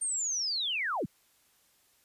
sine linear sweep, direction down, 8880 to 90.4 Hz, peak -29 dBFS, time 0.01-1.06 s, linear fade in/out 10 ms, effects white hiss -67 dBFS RMS until 2.04 s + resampled to 32000 Hz

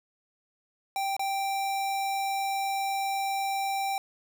square tone with dropouts, 784 Hz, G5, in tune, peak -28 dBFS, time 0.96-3.98 s, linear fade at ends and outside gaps 1 ms, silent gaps 1.166-1.194 s, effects none

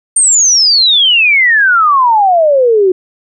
sine exponential sweep, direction down, 8900 to 360.1 Hz, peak -5 dBFS, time 0.16-2.92 s, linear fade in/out 5 ms, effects none

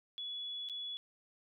sine tone with dropouts, 3400 Hz, G#7, 40 cents sharp, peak -39 dBFS, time 0.18-0.97 s, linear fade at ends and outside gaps 0 ms, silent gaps 0.688-0.697 s, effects none

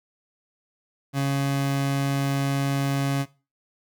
30% pulse tone, 138.59 Hz, C#3, in tune, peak -19 dBFS, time 1.13-3.26 s, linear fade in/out 50 ms, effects noise-tail reverb RT60 0.3 s tail -18 dB re dry

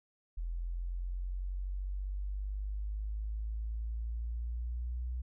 sine exponential sweep, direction up, 42.19 to 61.74 Hz, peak -34 dBFS, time 0.37-5.22 s, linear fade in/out 10 ms, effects none

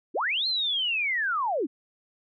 sine linear two-way sweep, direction up then down, 234.3 to 4225 to 234.3 Hz, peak -24 dBFS, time 0.14-1.67 s, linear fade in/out 20 ms, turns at 0.47 s, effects none

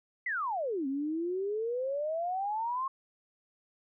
sine exponential two-way sweep, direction down then up, 2069 to 263.8 to 1087 Hz, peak -30 dBFS, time 0.26-2.88 s, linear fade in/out 5 ms, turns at 0.87 s, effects none

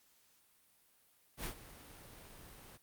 pink noise with ADSR envelope, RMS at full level -39 dBFS, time 1.37-2.78 s, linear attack 76 ms, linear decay 94 ms, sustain -16 dB, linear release 23 ms, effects white hiss -70 dBFS RMS until 2.82 s + Opus 48 kbps

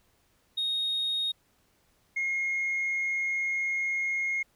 sine tone pair in turn, 3729 / 2148 Hz, A#7 / C7, 0 / +45 cents, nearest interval minor seventh, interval 955 cents, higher first, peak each -25 dBFS, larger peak neither, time 0.57-1.32 / 2.16-4.43 s, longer second, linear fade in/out 10 ms, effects tanh soft clip ceiling -24 dBFS + pink hiss -68 dBFS RMS until 4.55 s

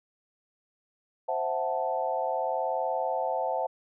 sine chord, F# half-diminished seventh, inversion second, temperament equal, 523.3 / 659.3 / 740 / 880 Hz, C5 / E5 / F#5 / A5, 0 / 0 / 0 / 0 cents, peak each -32 dBFS, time 1.28-3.67 s, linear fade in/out 10 ms, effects none

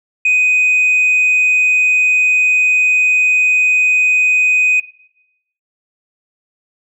sine tone, 2500 Hz, D#7, 8 cents sharp, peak -8 dBFS, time 0.25-4.8 s, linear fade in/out 5 ms, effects noise-tail reverb RT60 0.8 s tail -17 dB re dry + tanh soft clip ceiling -7 dBFS

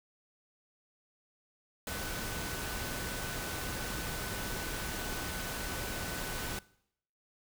sine tone in noise, 1502 Hz, F#6, 26 cents sharp, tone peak -45 dBFS, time 1.87-6.59 s, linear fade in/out 2 ms, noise pink, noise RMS -38 dBFS, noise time 1.87-6.59 s, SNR -10 dB, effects noise-tail reverb RT60 0.7 s tail -21 dB re dry

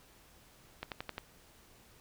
click train, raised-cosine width 0.3 ms, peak -22 dBFS, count 5, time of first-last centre 0.83-1.181 s, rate 11.4 Hz, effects pink hiss -61 dBFS RMS until 2 s

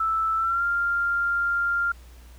sine tone with pitch glide, 1318.5 to 1394.5 Hz, E6 to F6, 0 to -3 cents, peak -21 dBFS, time 0-1.92 s, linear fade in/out 5 ms, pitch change +97 cents, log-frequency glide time 0.36-0.64 s, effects added 60 Hz sine -44 dBFS peak until 2.38 s + pink hiss -55 dBFS RMS until 2.38 s

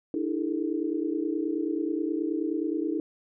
sine tone cluster, 299.5 / 328.9 / 407.2 / 446.7 Hz, D4 / E4 / G#4 / A4, +34 / -4 / -34 / +26 cents, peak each -30 / -29 / -36 / -36 dBFS, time 0.14-3 s, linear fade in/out 2 ms, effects none

